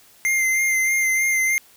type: tone with vibrato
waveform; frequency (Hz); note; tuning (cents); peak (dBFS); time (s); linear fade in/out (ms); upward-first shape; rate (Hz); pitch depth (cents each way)
square; 2093; C7; 0; -18; 0.25-1.58; 0; sine; 3.2; 23
effects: white hiss -52 dBFS RMS until 1.76 s